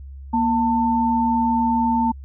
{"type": "tone pair together", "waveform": "sine", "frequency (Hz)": [236.8, 894], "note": ["A#3", "A5"], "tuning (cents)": [27, 27], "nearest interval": "octave + major seventh", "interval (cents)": 2300, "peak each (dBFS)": -19, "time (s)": [0.33, 2.12], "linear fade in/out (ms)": 10, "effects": ["added 68 Hz sine -34 dBFS peak until 2.24 s"]}